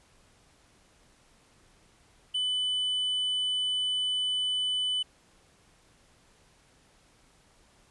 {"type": "tone with tanh clipping", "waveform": "triangle", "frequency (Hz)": 3000, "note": "F#7", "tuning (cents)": 23, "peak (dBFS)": -27, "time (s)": [2.34, 5.03], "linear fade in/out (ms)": 10, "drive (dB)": 7, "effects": ["pink hiss -62 dBFS RMS until 7.9 s", "resampled to 24000 Hz"]}